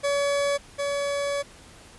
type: tone pair in turn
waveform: 40% pulse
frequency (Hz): 567 / 567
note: C#5 / C#5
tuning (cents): +39 / +39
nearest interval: unison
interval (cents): 0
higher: neither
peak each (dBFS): -21 / -24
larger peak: first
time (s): 0.03-0.58 / 0.78-1.43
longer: second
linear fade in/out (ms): 20
effects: pink hiss -49 dBFS RMS until 1.98 s + resampled to 24000 Hz